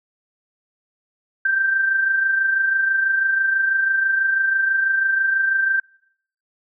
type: tone with amplitude modulation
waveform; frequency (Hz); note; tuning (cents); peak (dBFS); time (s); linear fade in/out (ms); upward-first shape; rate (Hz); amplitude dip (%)
sine; 1568; G6; 0; -14; 1.45-5.8; 5; sine; 26.1; 45
effects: noise-tail reverb RT60 0.7 s tail -26 dB re dry